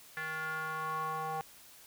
square tone with band-pass filter sweep, 157.7 Hz, D#3, 24 cents sharp, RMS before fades -37 dBFS, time 0.17-1.41 s, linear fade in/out 0 ms, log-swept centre 1700 to 880 Hz, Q 5, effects white hiss -56 dBFS RMS until 1.86 s

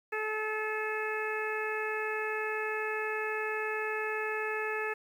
harmonic tone, 431.9 Hz, A4, 32 cents flat, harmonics 1 / 2 / 3 / 4 / 5 / 6, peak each -35 / -40 / -40 / -36 / -42 / -40 dBFS, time 0.12-4.94 s, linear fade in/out 10 ms, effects 10-bit

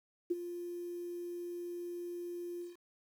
sine tone with ADSR envelope, 349.2 Hz, F4, in tune, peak -27 dBFS, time 0.3-2.77 s, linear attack 12 ms, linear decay 29 ms, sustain -12 dB, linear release 160 ms, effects 10-bit

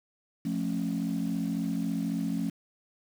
sine chord, F augmented, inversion none, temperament just, 174.61 / 218.3 / 272.8 Hz, F3 / A3 / C#4, 0 / -13 / -28 cents, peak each -31 dBFS, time 0.45-2.5 s, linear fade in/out 5 ms, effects tanh soft clip ceiling -22 dBFS + 8-bit

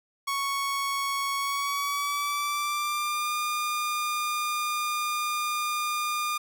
sawtooth tone with pitch glide, 1109 to 1209.4 Hz, C#6 to D#6, 0 to -50 cents, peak -23 dBFS, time 0.27-6.38 s, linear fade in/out 10 ms, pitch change +150 cents, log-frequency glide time 1.37-3.35 s, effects none

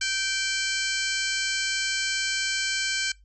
harmonic tone with a mistuned harmonic, 777 Hz, G5, 16 cents flat, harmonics 2 / 3 / 4 / 5 / 6 / 7 / 8 / 9 / 10, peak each -30 / -32 / -33 / -34 / -35 / -35 / -36 / -37 / -37 dBFS, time 0.01-3.12 s, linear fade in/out 5 ms, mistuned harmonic 5, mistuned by +120 cents, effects noise-tail reverb RT60 0.2 s tail -23 dB re dry + added 50 Hz sine -52 dBFS peak until 3.24 s

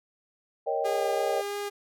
sine chord, Eb dominant seventh, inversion second, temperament equal, 466.2 / 554.4 / 622.3 / 784 Hz, Bb4 / Db5 / Eb5 / G5, 0 / 0 / 0 / 0 cents, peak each -31 dBFS, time 0.66-1.42 s, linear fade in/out 20 ms
sawtooth tone with vibrato, 406.3 Hz, G#4, 38 cents flat, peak -27 dBFS, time 0.84-1.7 s, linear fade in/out 20 ms, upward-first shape sine, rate 3 Hz, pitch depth 8 cents each way
effects none

